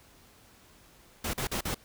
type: noise bursts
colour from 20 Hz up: pink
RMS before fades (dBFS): -32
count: 4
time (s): 1.24-1.746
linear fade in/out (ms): 5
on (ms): 95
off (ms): 42
effects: pink hiss -58 dBFS RMS until 1.84 s